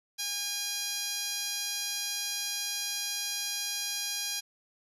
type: tone with band-pass filter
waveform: 10% pulse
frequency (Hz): 814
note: G#5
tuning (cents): -35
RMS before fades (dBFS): -34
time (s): 0.18-4.41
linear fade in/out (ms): 20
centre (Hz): 7400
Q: 1.8
effects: none